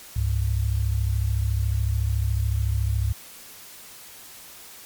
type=tone pair together; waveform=sine; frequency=68 / 101.88 Hz; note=C#2 / G#2; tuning=-33 / -33 cents; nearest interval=perfect fifth; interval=700 cents; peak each=-23 dBFS; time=0.16-3.13 s; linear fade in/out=5 ms; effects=white hiss -44 dBFS RMS until 4.85 s + MP3 96 kbps